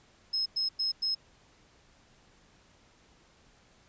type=tone bursts; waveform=sine; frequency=5160 Hz; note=E8; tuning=38 cents flat; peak=-27 dBFS; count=4; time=0.33-1.15 s; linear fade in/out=10 ms; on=130 ms; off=100 ms; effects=pink hiss -62 dBFS RMS until 3.88 s + resampled to 16000 Hz